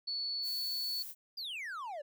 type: tone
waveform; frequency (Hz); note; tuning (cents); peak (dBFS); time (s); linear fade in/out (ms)
sine; 4435; C#8; 0; -34; 0.07-1.03; 10
type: noise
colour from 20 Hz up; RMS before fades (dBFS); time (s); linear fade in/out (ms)
violet; -45; 0.42-1.15; 50
type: exponential sweep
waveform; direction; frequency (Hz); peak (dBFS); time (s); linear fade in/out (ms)
triangle; down; 4978 to 553; -37; 1.37-2.02; 10
effects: none